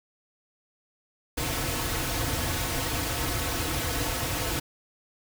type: noise with comb filter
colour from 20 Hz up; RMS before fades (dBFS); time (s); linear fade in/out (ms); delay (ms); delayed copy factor
pink; -29; 1.37-4.6; 10; 5; -0.8
effects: none